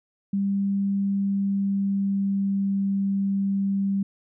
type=tone with pitch glide; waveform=sine; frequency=198 to 196.75 Hz; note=G3 to G3; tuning=+18 to +7 cents; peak=-21 dBFS; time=0.33-4.03 s; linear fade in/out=5 ms; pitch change=-11 cents; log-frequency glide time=0.93-2.84 s; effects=none